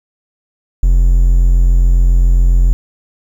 triangle tone, 43.65 Hz, F1, in tune, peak -4 dBFS, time 0.83-2.73 s, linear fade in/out 0 ms, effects 7-bit

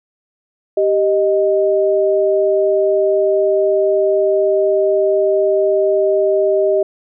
sine tone pair together, 391.5 / 621.5 Hz, G4 / D#5, -2 / -2 cents, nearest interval minor sixth, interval 800 cents, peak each -14 dBFS, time 0.77-6.83 s, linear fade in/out 5 ms, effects none

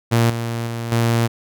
sawtooth tone with level steps, 116.4 Hz, A#2, 2 cents flat, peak -9 / -18 / -20 / -11 dBFS, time 0.11-1.28 s, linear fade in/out 20 ms, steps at 0.3 / 0.67 / 0.92 s, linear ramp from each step 2 ms, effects none

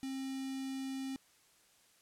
square tone with notch filter, 266.8 Hz, C4, 34 cents sharp, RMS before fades -40 dBFS, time 0.03-1.16 s, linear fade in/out 0 ms, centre 1100 Hz, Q 0.62, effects white hiss -67 dBFS RMS until 2.01 s + low-pass 11000 Hz 12 dB/octave

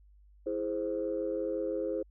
sine chord, E augmented, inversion none, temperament equal, 329.6 / 415.3 / 523.3 Hz, E4 / G#4 / B#4, 0 / 0 / 0 cents, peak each -35 / -35 / -33 dBFS, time 0.46-2.03 s, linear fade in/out 10 ms, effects tanh soft clip ceiling -22 dBFS + added 50 Hz sine -56 dBFS peak until 2.1 s

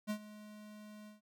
square tone with ADSR envelope, 211.1 Hz, G#3, 29 cents sharp, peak -34 dBFS, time 0.07-1.21 s, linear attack 33 ms, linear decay 77 ms, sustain -17 dB, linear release 140 ms, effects none

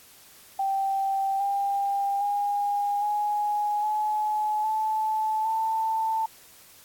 sine tone with pitch steps, 781 / 797.9 / 815.1 / 832.7 / 850.7 / 869.1 / 887.9 Hz, G5 / G5 / G#5 / G#5 / G#5 / A5 / A5, -7 / +30 / -33 / +4 / +41 / -22 / +15 cents, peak -23 dBFS, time 0.59-6.26 s, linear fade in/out 5 ms, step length 810 ms, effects white hiss -52 dBFS RMS until 6.84 s + AAC 64 kbps

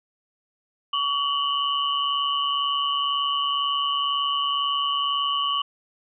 sine tone cluster, 1132 / 2887 / 3029 Hz, C#6 / F#7 / F#7, +36 / -43 / +40 cents, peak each -24 / -28 / -27 dBFS, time 0.93-5.62 s, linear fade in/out 5 ms, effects none

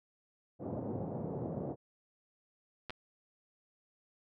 pink band-pass noise, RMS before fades -39 dBFS, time 0.59-1.76 s, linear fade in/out 50 ms, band 110 to 670 Hz, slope 24 dB/octave
clicks, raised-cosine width 0.3 ms, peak -25 dBFS, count 2, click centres 2.897 / 2.905 s
effects none

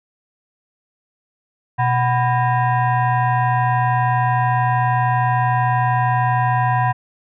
sine tone with frequency modulation, 123.47 Hz, B2, in tune, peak -14 dBFS, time 1.78-6.93 s, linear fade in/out 20 ms, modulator 867 Hz, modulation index 1.3, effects none

